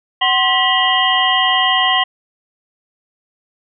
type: tone cluster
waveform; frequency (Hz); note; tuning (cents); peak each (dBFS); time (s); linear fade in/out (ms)
sine; 751 / 1052 / 1949 / 2867 / 3160; F#5 / C6 / B6 / F7 / G7; +26 / +9 / -23 / +45 / +13; -18; 0.21-2.04; 10
effects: none